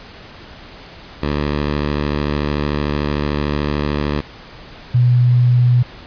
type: tone pair in turn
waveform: 10% pulse / sine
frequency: 73.42 / 122.86 Hz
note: D2 / B2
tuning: 0 / -9 cents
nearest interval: major sixth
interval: 891 cents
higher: second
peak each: -9 dBFS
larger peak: neither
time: 1.22-4.21 / 4.94-5.83 s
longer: first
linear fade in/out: 10 ms
effects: pink hiss -38 dBFS RMS until 6.06 s + resampled to 11025 Hz

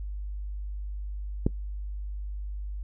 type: click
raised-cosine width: 3 ms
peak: -10 dBFS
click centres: 1.465 s
effects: noise-tail reverb RT60 0.1 s tail -20 dB re dry + added 50 Hz sine -32 dBFS peak until 2.83 s

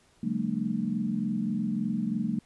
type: tone cluster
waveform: sine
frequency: 140.4 / 182.1 / 204.9 / 228.1 / 295.8 Hz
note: C#3 / F#3 / G#3 / A#3 / D4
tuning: +22 / -27 / -23 / -37 / +13 cents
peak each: -39 / -34 / -31 / -30 / -38 dBFS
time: 0.23-2.39 s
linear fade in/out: 5 ms
effects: pink hiss -63 dBFS RMS until 2.45 s + resampled to 24000 Hz

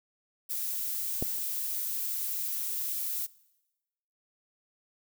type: noise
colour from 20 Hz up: violet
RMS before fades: -33 dBFS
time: 0.49-3.27 s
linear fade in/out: 20 ms
type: click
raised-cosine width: 2 ms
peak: -17 dBFS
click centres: 1.225 s
effects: noise-tail reverb RT60 1.0 s tail -22 dB re dry

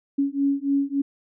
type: beating tone pair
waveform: sine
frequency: 277.2 / 280.7 Hz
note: C#4 / C#4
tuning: 0 / +22 cents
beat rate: 3.5 Hz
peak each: -23 dBFS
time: 0.18-1.02 s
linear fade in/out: 10 ms
effects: none

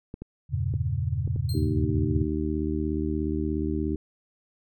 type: clicks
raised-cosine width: 3 ms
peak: -23 dBFS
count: 5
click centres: 0.141 / 0.22 / 0.739 / 1.276 / 1.361 s
type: chord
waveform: sine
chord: E diminished seventh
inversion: none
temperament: equal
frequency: 82.41 / 98 / 116.54 / 138.59 Hz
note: E2 / G2 / Bb2 / Db3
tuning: 0 / 0 / 0 / 0 cents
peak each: -30 dBFS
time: 0.49-2.27 s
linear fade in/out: 50 ms
type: tone with exponential decay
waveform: sawtooth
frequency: 4187 Hz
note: C8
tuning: in tune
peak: -32 dBFS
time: 1.49-1.82 s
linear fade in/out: 2 ms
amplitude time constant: 70 ms
type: harmonic tone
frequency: 76.9 Hz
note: D#2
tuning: 20 cents flat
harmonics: 1 / 2 / 3 / 4 / 5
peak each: -30 / -35 / -32 / -29 / -33 dBFS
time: 1.54-3.96 s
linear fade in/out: 5 ms
effects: none

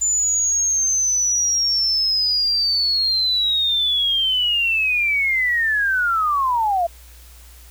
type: linear sweep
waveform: sine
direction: down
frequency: 7090 to 662 Hz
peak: -16 dBFS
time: 0.01-6.87 s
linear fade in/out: 10 ms
effects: added 60 Hz sine -42 dBFS peak until 7.7 s + white hiss -48 dBFS RMS until 7.7 s

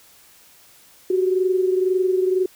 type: tone pair together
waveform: sine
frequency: 369.6 / 391.6 Hz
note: F#4 / G4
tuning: -2 / -2 cents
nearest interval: minor second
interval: 100 cents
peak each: -17 / -24 dBFS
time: 1.1-2.46 s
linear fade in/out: 5 ms
effects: white hiss -51 dBFS RMS until 2.55 s

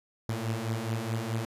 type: beating tone pair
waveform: sawtooth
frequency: 110.2 / 114.9 Hz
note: A2 / A#2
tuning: +3 / -25 cents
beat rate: 4.7 Hz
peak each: -30 / -28 dBFS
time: 0.29-1.45 s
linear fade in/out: 0 ms
effects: resampled to 32000 Hz + 10-bit

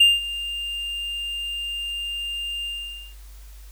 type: tone with ADSR envelope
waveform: triangle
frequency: 2801 Hz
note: F7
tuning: 4 cents sharp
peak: -8 dBFS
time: 0-3.15 s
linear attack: 8 ms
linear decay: 190 ms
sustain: -17 dB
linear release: 500 ms
effects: added 50 Hz sine -40 dBFS peak until 3.71 s + white hiss -53 dBFS RMS until 3.71 s

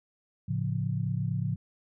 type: chord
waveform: sine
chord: A augmented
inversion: none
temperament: equal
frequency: 110 / 138.59 / 174.61 Hz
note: A2 / C#3 / E#3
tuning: 0 / 0 / 0 cents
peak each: -31 / -31 / -33 dBFS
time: 0.48-1.56 s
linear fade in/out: 10 ms
effects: none

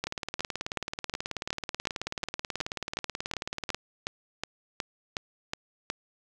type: two click trains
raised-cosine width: 0.2 ms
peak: -13 / -15 dBFS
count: 17 / 69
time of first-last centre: 0.04-5.901 / 0.07-3.746 s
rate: 2.73 / 18.5 Hz
effects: none

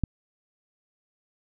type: click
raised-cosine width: 5 ms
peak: -12 dBFS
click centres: 0.037 s
effects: none

